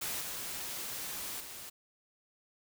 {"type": "noise with level steps", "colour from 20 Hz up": "white", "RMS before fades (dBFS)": [-37, -40, -46], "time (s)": [0.01, 1.7], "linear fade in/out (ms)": 10, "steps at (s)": [0.2, 1.39], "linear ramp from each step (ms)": 20, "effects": []}